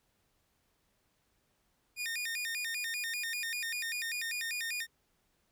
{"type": "tone with vibrato", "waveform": "sawtooth", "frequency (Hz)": 2114, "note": "C7", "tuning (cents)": 17, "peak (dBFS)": -31, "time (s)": [1.96, 4.87], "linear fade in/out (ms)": 50, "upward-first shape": "square", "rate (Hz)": 5.1, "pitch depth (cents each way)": 250, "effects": ["pink hiss -75 dBFS RMS until 5.51 s"]}